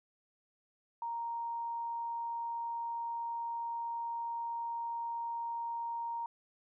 sine tone, 932.3 Hz, A#5, in tune, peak -35 dBFS, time 1.02-6.26 s, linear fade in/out 2 ms, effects none

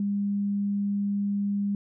sine tone, 201.8 Hz, G#3, 49 cents flat, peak -24 dBFS, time 0-1.75 s, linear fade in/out 2 ms, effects none

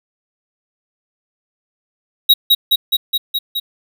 square tone with echo, 3820 Hz, A#7, 42 cents sharp, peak -6 dBFS, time 2.29-2.34 s, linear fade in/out 10 ms, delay 210 ms, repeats 6, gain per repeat -2 dB, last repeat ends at 3.6 s, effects none

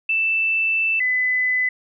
sine tone pair in turn, 2652 / 2008 Hz, E7 / B6, +10 / +28 cents, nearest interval perfect fourth, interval 482 cents, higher first, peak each -17 dBFS, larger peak neither, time 0.09-1 / 1-1.69 s, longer first, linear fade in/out 5 ms, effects none

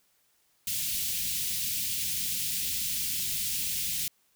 white band-stop noise, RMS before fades -31 dBFS, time 0.67-4.08 s, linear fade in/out 2 ms, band 210 to 2500 Hz, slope 24 dB/octave, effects white hiss -69 dBFS RMS until 4.35 s

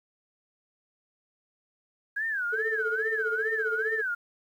sine tone with vibrato, 1600 Hz, G6, 35 cents sharp, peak -27 dBFS, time 2.16-4.15 s, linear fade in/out 10 ms, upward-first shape sine, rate 2.4 Hz, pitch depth 220 cents each way
triangle tone with tremolo, 440 Hz, A4, in tune, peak -25 dBFS, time 2.52-4.02 s, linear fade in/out 20 ms, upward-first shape sine, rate 15 Hz, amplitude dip 80%
effects 10-bit

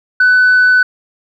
sine tone, 1499 Hz, F#6, 22 cents sharp, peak -4 dBFS, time 0.2-0.83 s, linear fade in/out 5 ms, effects tanh soft clip ceiling -4 dBFS

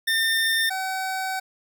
25% pulse tone pair in turn, 1807 / 759.7 Hz, A6 / F#5, +46 / +46 cents, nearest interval octave + minor third, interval 1500 cents, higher first, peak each -16 / -22 dBFS, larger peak first, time 0.07-0.7 / 0.7-1.4 s, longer second, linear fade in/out 10 ms, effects none

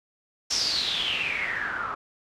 white noise with low-pass filter sweep, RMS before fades -28 dBFS, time 0.5-1.95 s, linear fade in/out 10 ms, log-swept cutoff 5700 to 1200 Hz, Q 8.9, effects none

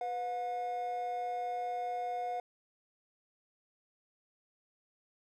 triangle tone pair together, 495 / 719.7 Hz, B4 / F#5, +4 / -48 cents, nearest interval tritone, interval 648 cents, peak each -39 / -32 dBFS, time 0.01-2.4 s, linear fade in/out 2 ms, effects tanh soft clip ceiling -26 dBFS

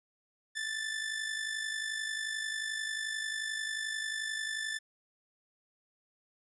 sawtooth tone with amplitude modulation, 1760 Hz, A6, in tune, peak -28 dBFS, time 0.55-4.79 s, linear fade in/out 20 ms, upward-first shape sine, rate 51.3 Hz, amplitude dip 55%, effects resampled to 24000 Hz

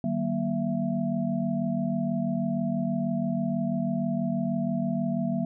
sine tone cluster, 152.1 / 190.1 / 236.3 / 668 Hz, D#3 / F#3 / A#3 / E5, -39 / +47 / +24 / +23 cents, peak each -33 / -29 / -28 / -34 dBFS, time 0.04-5.45 s, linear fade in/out 2 ms, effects none

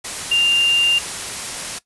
sine tone in noise, 2794 Hz, F7, in tune, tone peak -12 dBFS, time 0.31-0.99 s, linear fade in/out 10 ms, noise white, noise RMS -27 dBFS, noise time 0.04-1.79 s, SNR +12 dB, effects noise-tail reverb RT60 0.1 s tail -17 dB re dry + resampled to 24000 Hz

